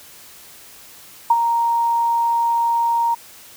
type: tone with ADSR envelope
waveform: sine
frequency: 932.3 Hz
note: A#5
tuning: in tune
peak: -8 dBFS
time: 1.3-3.15 s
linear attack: 6 ms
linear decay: 42 ms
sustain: -7 dB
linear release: 13 ms
effects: white hiss -43 dBFS RMS until 3.56 s